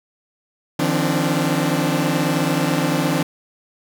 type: tone cluster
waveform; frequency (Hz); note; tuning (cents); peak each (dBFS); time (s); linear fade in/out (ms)
sawtooth; 152.8 / 171.8 / 262.2 / 291.3; D#3 / F3 / C4 / D4; -31 / -28 / +4 / -14; -19; 0.79-3.23; 5
effects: none